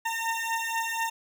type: beating tone pair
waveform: 20% pulse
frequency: 909 / 913.1 Hz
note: A#5 / A#5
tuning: -44 / -36 cents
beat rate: 4.1 Hz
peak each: -26 dBFS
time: 0.05-1.1 s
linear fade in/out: 10 ms
effects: none